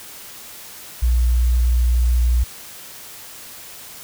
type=tone; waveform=sine; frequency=60.1 Hz; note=B1; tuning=46 cents flat; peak=-13 dBFS; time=1.02-2.44 s; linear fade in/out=10 ms; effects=white hiss -38 dBFS RMS until 4.03 s